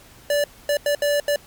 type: tone bursts at uneven times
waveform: square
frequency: 581 Hz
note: D5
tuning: 19 cents flat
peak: -18 dBFS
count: 5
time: 0.3-0.44 / 0.69-0.77 / 0.86-0.95 / 1.02-1.2 / 1.28-1.36 s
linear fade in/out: 2 ms
effects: pink hiss -48 dBFS RMS until 1.46 s + MP3 96 kbps